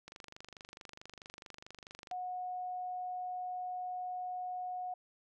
click train, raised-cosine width 0.2 ms, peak -31 dBFS, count 51, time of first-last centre 0.08-2.113 s, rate 24.6 Hz
sine tone, 729 Hz, F#5, 26 cents flat, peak -37 dBFS, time 2.11-4.94 s, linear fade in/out 5 ms
effects none

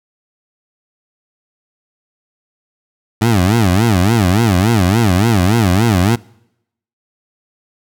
20% pulse tone with vibrato, 102.3 Hz, G#2, 26 cents flat, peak -5 dBFS, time 3.21-6.16 s, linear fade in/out 10 ms, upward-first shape sine, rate 3.5 Hz, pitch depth 260 cents each way, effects noise-tail reverb RT60 0.8 s tail -24 dB re dry

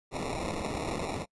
white noise with sample-and-hold, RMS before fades -34 dBFS, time 0.11-1.26 s, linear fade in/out 50 ms, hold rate 1575 Hz, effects noise-tail reverb RT60 0.1 s tail -26 dB re dry + resampled to 24000 Hz

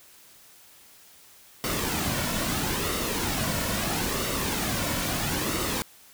pink noise with flanger, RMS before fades -28 dBFS, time 1.64-5.82 s, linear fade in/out 0 ms, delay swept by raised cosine 1.2 to 2.5 ms, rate 0.76 Hz, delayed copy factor -0.5, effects white hiss -53 dBFS RMS until 6.13 s

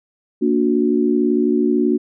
sine chord, Bb augmented, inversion none, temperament just, 233.1 / 291.4 / 364.2 Hz, Bb3 / D4 / F#4, 0 / -13 / -27 cents, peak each -18 dBFS, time 0.41-1.98 s, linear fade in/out 20 ms, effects none

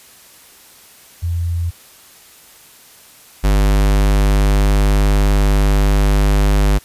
sine / square tone pair in turn, 85.2 / 50.09 Hz, F2 / G1, -42 / +38 cents, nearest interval major sixth, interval 920 cents, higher first, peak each -16 / -11 dBFS, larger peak second, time 1.22-1.71 / 3.43-6.79 s, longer second, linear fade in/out 20 ms, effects white hiss -44 dBFS RMS until 6.84 s + resampled to 32000 Hz

